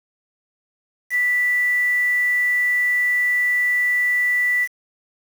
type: tone with quantisation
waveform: sine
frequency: 1970 Hz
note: B6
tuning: 5 cents flat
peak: -16 dBFS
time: 1.1-4.68 s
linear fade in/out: 50 ms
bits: 6
effects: none